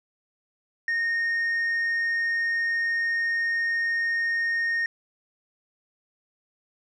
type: tone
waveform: sine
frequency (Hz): 1847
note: A#6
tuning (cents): -16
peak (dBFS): -20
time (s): 0.88-4.86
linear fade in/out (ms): 2
effects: tanh soft clip ceiling -22 dBFS